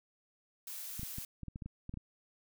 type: noise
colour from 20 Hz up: blue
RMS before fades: -44 dBFS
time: 0.67-1.25 s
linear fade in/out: 2 ms
type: clicks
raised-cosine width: 5 ms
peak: -30 dBFS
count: 11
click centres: 0.995 / 1.032 / 1.184 / 1.433 / 1.483 / 1.559 / 1.622 / 1.66 / 1.894 / 1.94 / 1.973 s
effects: none